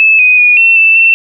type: tone with pitch steps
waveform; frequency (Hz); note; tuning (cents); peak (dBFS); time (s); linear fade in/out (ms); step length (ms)
sine; 2613 / 2498 / 2454 / 2700 / 2652 / 2690; E7 / D#7 / D#7 / E7 / E7 / E7; -16 / +6 / -25 / +41 / +10 / +34; -3; 0-1.14; 0; 190
effects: none